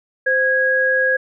sine tone pair together, 520 / 1650.9 Hz, C5 / G#6, -11 / -11 cents, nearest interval octave + minor sixth, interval 2000 cents, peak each -19 / -15 dBFS, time 0.26-1.17 s, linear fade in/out 10 ms, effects none

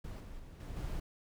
brown noise with level steps, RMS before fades -43 / -47 / -50 / -43 / -39 dBFS, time 0.04-1 s, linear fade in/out 5 ms, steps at 0.2 / 0.39 / 0.6 / 0.76 s, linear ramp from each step 5 ms, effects none

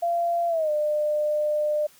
sine tone with pitch glide, 686 to 600.7 Hz, F5 to D5, -31 to +39 cents, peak -21 dBFS, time 0.02-1.87 s, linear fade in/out 10 ms, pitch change -230 cents, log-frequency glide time 0.48-0.71 s, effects white hiss -55 dBFS RMS until 1.99 s

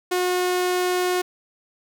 sawtooth tone, 361.9 Hz, F#4, 38 cents flat, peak -16 dBFS, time 0.11-1.22 s, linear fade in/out 10 ms, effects none

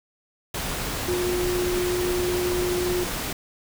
sine tone in noise, 358.1 Hz, F4, 43 cents sharp, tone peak -23 dBFS, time 1.08-3.04 s, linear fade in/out 5 ms, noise pink, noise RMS -29 dBFS, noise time 0.54-3.33 s, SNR +3 dB, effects none

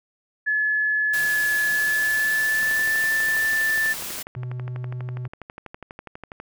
sine tone with pitch glide, 1713 to 1764.2 Hz, A6 to A6, -47 to +4 cents, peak -19 dBFS, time 0.46-3.94 s, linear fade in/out 20 ms, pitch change +51 cents, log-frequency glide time 1.65-3.01 s
white noise, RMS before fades -32 dBFS, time 1.13-4.23 s, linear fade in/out 10 ms
click train, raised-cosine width 0.5 ms, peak -22 dBFS, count 47, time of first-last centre 2.63-6.4 s, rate 12.2 Hz
triangle tone, 124.7 Hz, B2, 17 cents sharp, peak -26 dBFS, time 4.36-5.28 s, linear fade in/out 10 ms
effects none

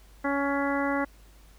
harmonic tone with a mistuned harmonic, 279.8 Hz, C#4, 16 cents sharp, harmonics 1 / 2 / 3 / 4 / 5 / 6 / 7, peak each -28 / -31 / -33 / -34 / -35 / -36 / -36 dBFS, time 0.24-1.05 s, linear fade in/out 10 ms, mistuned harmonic 7, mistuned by +21 cents, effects added 50 Hz sine -51 dBFS peak until 1.58 s + pink hiss -59 dBFS RMS until 1.58 s

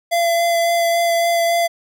square tone with vibrato, 680 Hz, F5, 46 cents flat, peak -15 dBFS, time 0.11-1.68 s, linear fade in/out 20 ms, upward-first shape sine, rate 3.6 Hz, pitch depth 12 cents each way, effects none

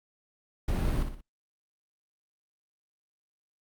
brown noise with echo, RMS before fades -27 dBFS, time 0.68-1.03 s, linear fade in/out 5 ms, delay 60 ms, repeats 3, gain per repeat -7 dB, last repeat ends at 1.21 s, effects Opus 48 kbps

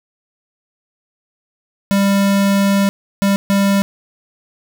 square tone bursts at uneven times, 198.2 Hz, G3, 19 cents sharp, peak -12 dBFS, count 3, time 1.91-2.89 / 3.22-3.36 / 3.5-3.82 s, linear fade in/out 0 ms, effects none

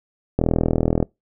click train, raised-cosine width 2 ms, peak -4 dBFS, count 27, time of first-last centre 0.39-1.027 s, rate 40.8 Hz, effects noise-tail reverb RT60 0.2 s tail -25 dB re dry

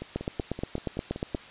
two click trains, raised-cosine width 2 ms, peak -22 / -15 dBFS, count 8 / 11, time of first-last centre 0.02-1.351 / 0.16-1.348 s, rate 5.26 / 8.42 Hz, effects white hiss -47 dBFS RMS until 1.5 s + resampled to 8000 Hz

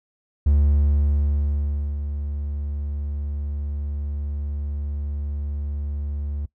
triangle tone with ADSR envelope, 72.4 Hz, D2, 24 cents flat, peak -12 dBFS, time 0.46-6.46 s, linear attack 6 ms, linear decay 1500 ms, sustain -11 dB, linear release 8 ms, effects noise-tail reverb RT60 0.1 s tail -20 dB re dry

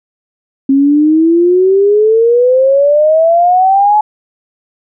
sine exponential sweep, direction up, 268.6 to 857 Hz, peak -5 dBFS, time 0.69-4.01 s, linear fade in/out 5 ms, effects none

